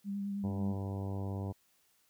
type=tone with vibrato; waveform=sine; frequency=200 Hz; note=G3; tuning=35 cents sharp; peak=-34 dBFS; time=0.04-0.76 s; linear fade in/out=50 ms; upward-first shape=sine; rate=9.4 Hz; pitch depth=19 cents each way
type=harmonic tone; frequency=98 Hz; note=G2; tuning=in tune; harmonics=1 / 2 / 3 / 4 / 5 / 6 / 7 / 8 / 9 / 10; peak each=-36 / -42 / -46 / -48 / -50 / -52 / -53 / -54 / -55 / -56 dBFS; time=0.43-1.53 s; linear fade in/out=20 ms
effects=white hiss -71 dBFS RMS until 2.09 s